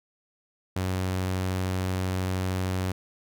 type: tone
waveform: sawtooth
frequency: 93 Hz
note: F#2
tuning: 9 cents sharp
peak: -22 dBFS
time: 0.76-2.92 s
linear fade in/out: 5 ms
effects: none